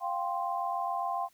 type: chord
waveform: sine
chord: F suspended second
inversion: none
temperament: just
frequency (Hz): 698.5 / 785.8 / 1047.7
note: F5 / G5 / C6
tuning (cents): 0 / +4 / +2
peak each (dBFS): -34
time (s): 0-1.29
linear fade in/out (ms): 50
effects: white hiss -66 dBFS RMS until 1.33 s